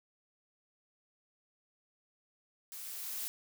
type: noise with level ramp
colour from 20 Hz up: blue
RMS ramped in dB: -46 to -38 dBFS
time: 2.72-3.28 s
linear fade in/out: 0 ms
effects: none